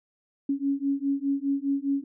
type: beating tone pair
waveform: sine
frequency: 275.5 / 280.4 Hz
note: C#4 / C#4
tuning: -11 / +20 cents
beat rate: 4.9 Hz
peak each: -27 dBFS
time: 0.49-2.04 s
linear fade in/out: 5 ms
effects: none